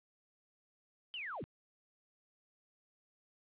sine linear sweep, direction down, 3136 to 65.5 Hz, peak -40 dBFS, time 1.14-1.44 s, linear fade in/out 0 ms, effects resampled to 8000 Hz + 11-bit

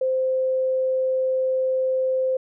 sine tone, 520 Hz, C5, 11 cents flat, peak -19 dBFS, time 0.01-2.37 s, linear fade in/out 5 ms, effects none

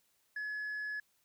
sine tone, 1700 Hz, G#6, 40 cents sharp, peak -34 dBFS, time 0.36-1 s, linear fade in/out 5 ms, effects tanh soft clip ceiling -35 dBFS + white hiss -74 dBFS RMS until 1.24 s

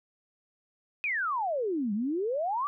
sine exponential two-way sweep, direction down then up, 2549 to 195.9 to 1189 Hz, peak -27 dBFS, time 1.04-2.67 s, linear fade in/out 0 ms, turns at 1.93 s, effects none

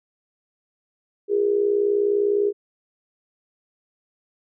sine tone with amplitude modulation, 408.1 Hz, G#4, 30 cents flat, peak -14 dBFS, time 1.28-2.53 s, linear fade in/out 50 ms, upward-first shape sine, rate 59.9 Hz, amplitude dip 70%, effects none

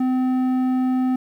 square tone with low-pass filter, 256.2 Hz, C4, 36 cents flat, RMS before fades -20 dBFS, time 0-1.16 s, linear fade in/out 5 ms, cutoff 880 Hz, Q 0.51, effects 9-bit

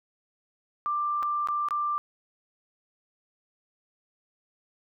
sine tone with dropouts, 1183 Hz, D6, 12 cents sharp, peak -25 dBFS, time 0.86-1.98 s, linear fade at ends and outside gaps 0 ms, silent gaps 1.226-1.23 / 1.473-1.486 / 1.686-1.708 s, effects none

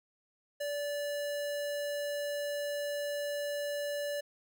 square tone, 580 Hz, D5, 22 cents flat, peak -34 dBFS, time 0.6-4.21 s, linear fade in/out 10 ms, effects none

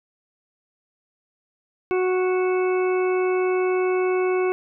harmonic tone with a mistuned harmonic, 368.7 Hz, F#4, 6 cents flat, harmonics 1 / 2 / 3 / 4 / 6 / 7, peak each -19 / -31 / -32 / -36 / -34 / -38 dBFS, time 1.91-4.52 s, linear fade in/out 0 ms, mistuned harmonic 7, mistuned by +27 cents, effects none

